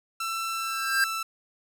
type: tone with pitch glide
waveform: sawtooth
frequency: 1338 to 1327.2 Hz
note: E6 to E6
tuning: +25 to +11 cents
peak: -25 dBFS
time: 0.2-1.23 s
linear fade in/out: 5 ms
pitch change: -14 cents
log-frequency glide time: 0.49-1.07 s
type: tone with exponential growth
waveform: square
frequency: 1593 Hz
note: G6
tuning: 27 cents sharp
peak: -19 dBFS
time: 0.48-1.04 s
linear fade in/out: 1 ms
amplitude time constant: 120 ms
effects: none